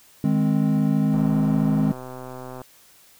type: chord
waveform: triangle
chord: Ab major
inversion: second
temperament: equal with one note detuned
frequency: 155.56 / 207.7 / 262.8 Hz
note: Eb3 / Ab3 / C4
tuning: 0 / 0 / +8 cents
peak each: -20 / -19 / -21 dBFS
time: 0.24-1.92 s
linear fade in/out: 2 ms
type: click train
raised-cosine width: 1 ms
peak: -23 dBFS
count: 190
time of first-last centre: 1.14-2.617 s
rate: 128 Hz
effects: white hiss -53 dBFS RMS until 3.19 s